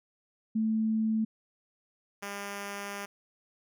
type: tone pair in turn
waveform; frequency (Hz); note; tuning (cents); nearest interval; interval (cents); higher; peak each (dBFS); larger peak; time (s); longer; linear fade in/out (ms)
sine / 5% pulse; 220 / 201.3; A3 / G3; 0 / +46; major second; 154; first; -25; neither; 0.55-1.25 / 2.22-3.06; second; 10
effects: none